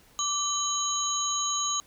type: tone cluster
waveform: sine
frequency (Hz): 1168 / 3081 / 3942 / 6630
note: D6 / G7 / B7 / G#8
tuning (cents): -10 / -31 / -4 / -4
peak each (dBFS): -31 / -36 / -34 / -28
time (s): 0.19-1.8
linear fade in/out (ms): 0
effects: pink hiss -58 dBFS RMS until 1.86 s